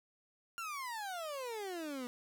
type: exponential sweep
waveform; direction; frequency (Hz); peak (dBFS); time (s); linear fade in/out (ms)
30% pulse; down; 1405 to 239.2; -37; 0.58-2.07; 0
effects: none